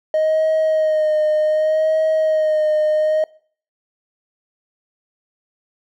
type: tone with vibrato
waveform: triangle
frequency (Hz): 622.3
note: D#5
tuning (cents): 0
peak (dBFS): -11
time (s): 0.14-3.24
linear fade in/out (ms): 2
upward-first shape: sine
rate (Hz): 0.66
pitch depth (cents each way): 27
effects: noise-tail reverb RT60 0.5 s tail -25 dB re dry + tanh soft clip ceiling -9 dBFS